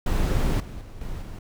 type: noise with level steps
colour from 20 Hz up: brown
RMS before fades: -21 / -36 / -40 / -33 / -36 dBFS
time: 0.06-1.39 s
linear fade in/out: 5 ms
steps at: 0.6 / 0.81 / 1.01 / 1.22 s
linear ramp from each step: 2 ms
effects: none